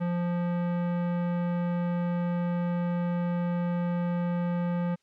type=tone with tanh clipping; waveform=sine; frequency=174.61 Hz; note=F3; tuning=in tune; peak=-28 dBFS; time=0-4.96 s; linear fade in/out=20 ms; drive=18 dB; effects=white hiss -73 dBFS RMS until 5.02 s + low-pass 6000 Hz 12 dB/octave